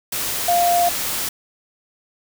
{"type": "tone in noise", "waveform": "sine", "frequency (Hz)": 698.5, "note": "F5", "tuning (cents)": 0, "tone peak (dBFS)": -14, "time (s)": [0.48, 0.89], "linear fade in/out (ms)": 5, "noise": "white", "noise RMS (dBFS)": -24, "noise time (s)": [0.12, 1.29], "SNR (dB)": 7, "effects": []}